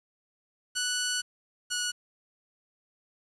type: tone pair in turn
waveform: 10% pulse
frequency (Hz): 1480 / 1463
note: F#6 / F#6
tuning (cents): 0 / -20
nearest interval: unison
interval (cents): 20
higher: first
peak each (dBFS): -19 / -20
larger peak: first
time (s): 0.75-1.22 / 1.7-1.92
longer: first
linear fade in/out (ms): 20
effects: resampled to 22050 Hz + 9-bit